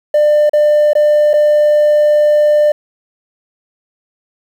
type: tone with dropouts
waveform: triangle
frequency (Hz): 597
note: D5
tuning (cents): +28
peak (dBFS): -4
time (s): 0.14-2.72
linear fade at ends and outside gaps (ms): 5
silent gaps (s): 0.495-0.533 / 0.933-0.952 / 1.333-1.338
effects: tanh soft clip ceiling -2 dBFS + 7-bit